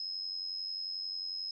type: tone with amplitude modulation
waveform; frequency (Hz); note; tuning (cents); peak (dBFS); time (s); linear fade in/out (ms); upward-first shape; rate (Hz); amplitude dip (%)
sine; 5130; E8; -48; -33; 0-1.51; 2; sine; 91.2; 60
effects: none